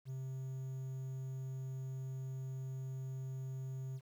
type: tone with quantisation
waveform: triangle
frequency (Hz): 131.7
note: C3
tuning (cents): +12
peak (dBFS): -38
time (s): 0.05-4.01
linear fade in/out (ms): 50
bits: 11
effects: none